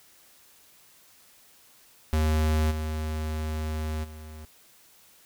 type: tone with level steps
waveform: square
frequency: 77.78 Hz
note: D#2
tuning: in tune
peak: -22 / -29 / -41 dBFS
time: 2.13-4.45 s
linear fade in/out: 0 ms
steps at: 2.7 / 4.03 s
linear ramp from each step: 20 ms
effects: white hiss -57 dBFS RMS until 5.25 s

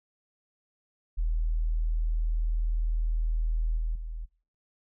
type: tone with level steps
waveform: sine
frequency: 40.12 Hz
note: E1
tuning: 46 cents flat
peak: -24 / -26 / -33 dBFS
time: 1.17-4.26 s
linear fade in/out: 20 ms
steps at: 3.77 / 3.95 s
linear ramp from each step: 5 ms
effects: noise-tail reverb RT60 0.5 s tail -25 dB re dry

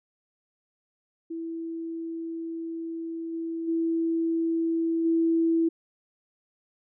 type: tone with level steps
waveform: sine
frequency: 329.6 Hz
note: E4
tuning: in tune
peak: -31 / -29 / -23 / -20 dBFS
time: 1.3-5.69 s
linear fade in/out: 10 ms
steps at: 3.32 / 3.67 / 5.04 s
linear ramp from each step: 20 ms
effects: none

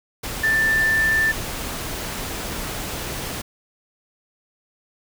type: tone in noise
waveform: sine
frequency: 1773 Hz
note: A6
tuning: 13 cents sharp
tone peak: -16 dBFS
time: 0.43-1.32 s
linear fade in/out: 10 ms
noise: pink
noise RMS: -29 dBFS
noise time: 0.23-3.42 s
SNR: +10 dB
effects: none

